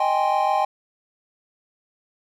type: chord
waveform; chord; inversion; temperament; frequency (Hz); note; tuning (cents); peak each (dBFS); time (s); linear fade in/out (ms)
triangle; Ab major seventh; second; equal; 622.3 / 784 / 830.6 / 1046.5; Eb5 / G5 / Ab5 / C6; 0 / 0 / 0 / 0; -24 / -19 / -22 / -24; 0-0.65; 5
effects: none